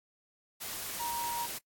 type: tone in noise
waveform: sine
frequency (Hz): 945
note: A#5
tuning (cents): +23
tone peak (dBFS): -33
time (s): 0.99-1.47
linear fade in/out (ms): 20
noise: white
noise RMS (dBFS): -39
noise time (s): 0.6-1.59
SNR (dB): +3
effects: noise-tail reverb RT60 0.1 s tail -24 dB re dry + AAC 64 kbps